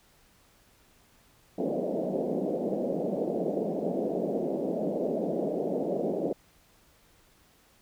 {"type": "band-pass noise", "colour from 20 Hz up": "white", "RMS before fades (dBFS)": -30, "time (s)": [1.58, 6.33], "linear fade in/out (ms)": 5, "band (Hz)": [170, 630], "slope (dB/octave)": 48, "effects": ["pink hiss -62 dBFS RMS until 7.81 s"]}